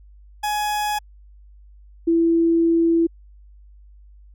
40% pulse / sine tone pair in turn, 839 / 333 Hz, G#5 / E4, +17 / +18 cents, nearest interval octave + major third, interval 1599 cents, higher first, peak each -20 / -14 dBFS, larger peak second, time 0.43-0.99 / 2.07-3.07 s, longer second, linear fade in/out 10 ms, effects added 50 Hz sine -44 dBFS peak until 4.34 s

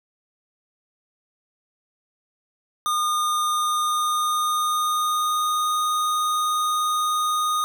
square tone with pitch glide, 1219 to 1234.6 Hz, D#6 to D#6, -36 to -14 cents, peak -21 dBFS, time 2.86-7.64 s, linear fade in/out 0 ms, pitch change +22 cents, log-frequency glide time 3.46-5.76 s, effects none

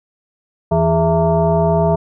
sine tone with frequency modulation, 413.5 Hz, G#4, 8 cents flat, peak -11 dBFS, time 0.71-1.96 s, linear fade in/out 10 ms, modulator 249 Hz, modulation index 1.7, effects none

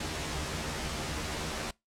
pink noise with comb filter, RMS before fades -35 dBFS, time 0-1.71 s, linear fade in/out 5 ms, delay 13 ms, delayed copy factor +0.95, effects noise-tail reverb RT60 0.2 s tail -24 dB re dry + low-pass 8000 Hz 12 dB/octave

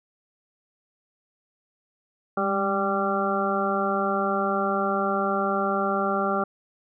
harmonic tone with a mistuned harmonic, 196 Hz, G3, in tune, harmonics 1 / 2 / 3 / 4 / 6 / 7, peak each -29 / -29 / -29 / -29 / -29 / -29 dBFS, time 2.37-6.44 s, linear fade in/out 5 ms, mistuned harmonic 1, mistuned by +44 cents, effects none

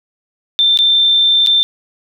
sine tone with dropouts, 3569 Hz, A7, 24 cents sharp, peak -8 dBFS, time 0.59-1.63 s, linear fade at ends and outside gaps 0 ms, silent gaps 0.774-0.789 / 1.463-1.471 s, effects none

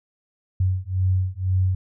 sine beating tone pair, 92.2 / 94.2 Hz, F#2 / F#2, -6 / +32 cents, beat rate 2 Hz, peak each -22 dBFS, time 0.6-1.75 s, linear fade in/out 5 ms, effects none

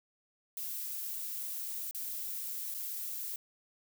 violet noise with dropouts, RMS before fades -39 dBFS, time 0.57-3.36 s, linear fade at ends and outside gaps 2 ms, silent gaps 1.911-1.947 / 2.742-2.746 s, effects none

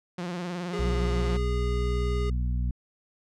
sawtooth tone with vibrato, 176.3 Hz, F3, 17 cents sharp, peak -27 dBFS, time 0.18-1.37 s, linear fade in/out 5 ms, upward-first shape triangle, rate 19 Hz, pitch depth 77 cents each way
square tone, 410 Hz, G#4, 22 cents flat, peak -32 dBFS, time 0.73-2.3 s, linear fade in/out 5 ms
harmonic tone, 61 Hz, B1, 21 cents flat, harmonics 1 / 2 / 3 / 4, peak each -25 / -33 / -38 / -42 dBFS, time 0.79-2.71 s, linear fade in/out 5 ms
effects low-pass 6000 Hz 12 dB/octave

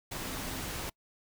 sine tone in noise, 261.6 Hz, C4, in tune, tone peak -47 dBFS, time 0.23-0.6 s, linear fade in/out 10 ms, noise pink, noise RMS -38 dBFS, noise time 0.11-0.9 s, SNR -12 dB, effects noise-tail reverb RT60 0.1 s tail -26 dB re dry

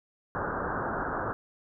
white low-pass noise, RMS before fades -32 dBFS, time 0.35-1.33 s, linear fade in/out 0 ms, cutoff 1600 Hz, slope 96 dB/octave, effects none

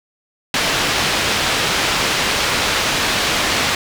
white low-pass noise, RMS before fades -18 dBFS, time 0.54-3.75 s, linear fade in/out 2 ms, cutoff 3900 Hz, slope 12 dB/octave, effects none

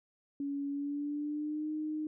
sine tone with pitch glide, 281.9 to 307.4 Hz, C#4 to D#4, +29 to -21 cents, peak -33 dBFS, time 0.4-2.07 s, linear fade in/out 2 ms, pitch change +150 cents, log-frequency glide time 0.7-1.71 s, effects none

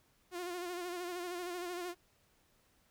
sawtooth tone with vibrato, 354.3 Hz, F4, 25 cents sharp, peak -35 dBFS, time 0.31-1.95 s, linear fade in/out 50 ms, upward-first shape sine, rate 13 Hz, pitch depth 51 cents each way, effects pink hiss -71 dBFS RMS until 2.9 s

